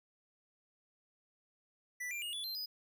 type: tone with pitch steps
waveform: square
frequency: 1975.5 / 2377 / 2859 / 3440 / 4138 / 4978 Hz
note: B6 / D7 / F7 / A7 / C8 / D#8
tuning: 0 / +20 / +40 / -40 / -20 / 0 cents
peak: -39 dBFS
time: 2-2.66 s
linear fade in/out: 10 ms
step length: 110 ms
effects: none

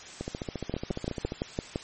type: two click trains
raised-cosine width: 2 ms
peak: -15 / -19 dBFS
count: 7 / 17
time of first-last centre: 0.74-1.759 / 0.21-1.321 s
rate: 5.89 / 14.4 Hz
effects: white hiss -45 dBFS RMS until 1.83 s + MP3 32 kbps

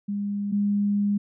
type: tone pair in turn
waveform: sine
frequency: 202.9 / 203.7 Hz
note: G#3 / G#3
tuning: -40 / -33 cents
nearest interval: unison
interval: 7 cents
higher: second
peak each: -25 / -20 dBFS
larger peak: second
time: 0.08-0.52 / 0.52-1.18 s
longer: second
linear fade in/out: 10 ms
effects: none

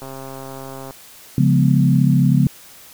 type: click train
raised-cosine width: 1 ms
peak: -20 dBFS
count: 120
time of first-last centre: 0.02-0.908 s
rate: 134 Hz
type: chord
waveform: sine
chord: C# dominant seventh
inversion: none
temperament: equal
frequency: 138.59 / 174.61 / 207.7 / 246.9 Hz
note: C#3 / E#3 / G#3 / B3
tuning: 0 / 0 / 0 / 0 cents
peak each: -14 / -17 / -20 / -19 dBFS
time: 1.38-2.47 s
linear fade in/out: 2 ms
effects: white hiss -43 dBFS RMS until 2.93 s

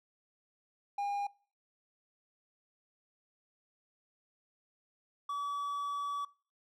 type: tone pair in turn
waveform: triangle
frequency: 809 / 1144.1 Hz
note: G#5 / D6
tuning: -46 / -46 cents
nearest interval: tritone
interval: 600 cents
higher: second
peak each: -30 / -32 dBFS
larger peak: first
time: 0.98-1.27 / 5.29-6.25 s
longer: second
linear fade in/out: 5 ms
effects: noise-tail reverb RT60 0.4 s tail -23 dB re dry

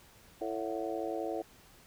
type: harmonic tone with a mistuned harmonic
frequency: 111.1 Hz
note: A2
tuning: 17 cents sharp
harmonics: 3 / 4 / 5 / 6 / 7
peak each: -38 / -39 / -40 / -41 / -41 dBFS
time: 0.41-1.42 s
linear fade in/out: 5 ms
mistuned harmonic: 7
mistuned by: -81 cents
effects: pink hiss -59 dBFS RMS until 1.86 s

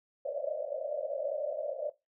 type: band-pass noise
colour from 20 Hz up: white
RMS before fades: -35 dBFS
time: 0.25-1.9 s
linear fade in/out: 5 ms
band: 540 to 620 Hz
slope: 96 dB/octave
effects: noise-tail reverb RT60 0.2 s tail -17 dB re dry

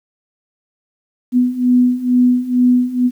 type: beating tone pair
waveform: sine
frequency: 246.9 / 249.1 Hz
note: B3 / B3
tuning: 0 / +15 cents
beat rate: 2.2 Hz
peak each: -15 / -12 dBFS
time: 1.32-3.11 s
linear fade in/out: 50 ms
effects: 8-bit

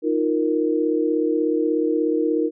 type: chord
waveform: sine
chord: Eb suspended second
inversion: none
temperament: equal with one note detuned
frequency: 312.6 / 349.2 / 466.2 Hz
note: Eb4 / F4 / Bb4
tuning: +8 / 0 / 0 cents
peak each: -21 / -24 / -22 dBFS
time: 0.02-2.51 s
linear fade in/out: 50 ms
effects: none

